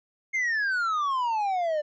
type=exponential sweep; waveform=triangle; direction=down; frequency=2148 to 587.3 Hz; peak=-22 dBFS; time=0.33-1.82 s; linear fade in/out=20 ms; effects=resampled to 16000 Hz